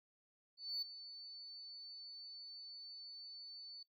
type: tone with ADSR envelope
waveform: sine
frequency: 4497 Hz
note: C#8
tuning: 24 cents sharp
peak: -35 dBFS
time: 0.57-3.83 s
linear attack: 250 ms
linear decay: 11 ms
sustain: -14 dB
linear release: 4 ms
effects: noise-tail reverb RT60 0.1 s tail -20 dB re dry + tanh soft clip ceiling -34 dBFS